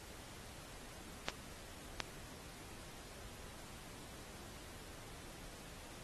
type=clicks; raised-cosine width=0.2 ms; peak=-17 dBFS; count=2; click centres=1.285 / 2.003 s; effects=pink hiss -54 dBFS RMS until 6.03 s + AAC 32 kbps